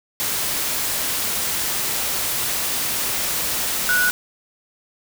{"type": "tone in noise", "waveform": "sine", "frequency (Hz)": 1470, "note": "F#6", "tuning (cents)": -12, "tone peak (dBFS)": -16, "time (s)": [3.89, 4.1], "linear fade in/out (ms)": 0, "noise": "white", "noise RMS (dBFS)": -23, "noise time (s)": [0.2, 4.11], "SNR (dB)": 4, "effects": []}